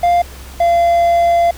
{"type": "tone pair in turn", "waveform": "triangle", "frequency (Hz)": [698.5, 686.1], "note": ["F5", "F5"], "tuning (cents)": [0, -31], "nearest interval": "unison", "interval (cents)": 31, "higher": "first", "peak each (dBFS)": -7, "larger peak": "neither", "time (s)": [[0.03, 0.22], [0.6, 1.51]], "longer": "second", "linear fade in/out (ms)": 5, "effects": ["added 65 Hz sine -32 dBFS peak until 1.57 s", "pink hiss -37 dBFS RMS until 1.57 s"]}